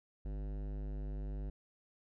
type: tone with hard clipping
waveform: sine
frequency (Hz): 50.5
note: G#1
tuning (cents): -48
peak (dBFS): -40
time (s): 0.25-1.5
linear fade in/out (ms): 5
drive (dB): 17
effects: none